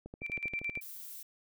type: click train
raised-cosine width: 2 ms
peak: -31 dBFS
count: 10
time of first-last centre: 0.06-0.774 s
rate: 12.6 Hz
type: tone with tremolo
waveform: sine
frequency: 2349 Hz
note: D7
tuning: in tune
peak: -32 dBFS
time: 0.21-0.81 s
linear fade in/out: 50 ms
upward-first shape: square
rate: 9.2 Hz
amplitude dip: 75%
type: noise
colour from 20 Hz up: violet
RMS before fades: -46 dBFS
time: 0.81-1.23 s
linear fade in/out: 5 ms
effects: none